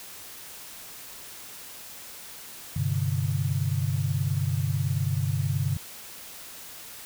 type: chord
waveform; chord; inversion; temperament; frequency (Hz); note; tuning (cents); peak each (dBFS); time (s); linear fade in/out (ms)
sine; G suspended fourth; none; equal with one note detuned; 98 / 128.27 / 146.83; G2 / C3 / D3; 0 / -34 / 0; -28; 2.76-5.77; 5
effects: white hiss -43 dBFS RMS until 7.05 s